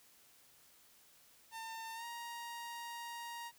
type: tone with pitch glide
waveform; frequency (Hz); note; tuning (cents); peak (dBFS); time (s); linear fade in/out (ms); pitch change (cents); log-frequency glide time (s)
sawtooth; 902 to 939.8; A5 to A#5; +43 to +14; -40; 1.51-3.52; 50; +71; 1.94-2.05
effects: white hiss -65 dBFS RMS until 3.58 s